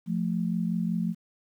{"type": "tone pair together", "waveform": "sine", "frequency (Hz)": [174.61, 220], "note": ["F3", "A3"], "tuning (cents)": [0, 0], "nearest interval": "major third", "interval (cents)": 400, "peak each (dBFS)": [-27, -29], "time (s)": [0.06, 1.15], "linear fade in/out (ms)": 50, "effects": ["10-bit"]}